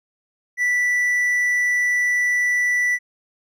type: tone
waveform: triangle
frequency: 1968 Hz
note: B6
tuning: 7 cents flat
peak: -15 dBFS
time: 0.57-2.99 s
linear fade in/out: 50 ms
effects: none